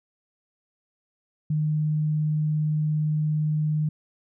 sine tone, 152.9 Hz, D#3, 30 cents flat, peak -21 dBFS, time 1.5-3.89 s, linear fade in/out 5 ms, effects none

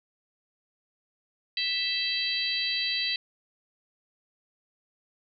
harmonic tone with a mistuned harmonic, 659.3 Hz, E5, in tune, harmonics 3 / 4 / 5 / 6 / 7, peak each -36 / -33 / -33 / -30 / -33 dBFS, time 1.57-3.16 s, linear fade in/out 2 ms, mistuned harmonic 5, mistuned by -58 cents, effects none

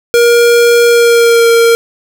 square tone with pitch glide, 473.1 to 463.4 Hz, A#4 to A#4, +26 to -10 cents, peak -5 dBFS, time 0.14-1.75 s, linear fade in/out 0 ms, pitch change -36 cents, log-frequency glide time 0.86-1.49 s, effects none

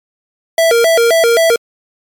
square tone with vibrato, 554.4 Hz, C#5, in tune, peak -8 dBFS, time 0.58-1.56 s, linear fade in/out 2 ms, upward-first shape square, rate 3.8 Hz, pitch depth 300 cents each way, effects MP3 96 kbps

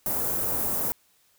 white band-stop noise, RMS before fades -27 dBFS, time 0.06-0.92 s, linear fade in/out 0 ms, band 830 to 14000 Hz, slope 12 dB/octave, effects white hiss -64 dBFS RMS until 1.38 s

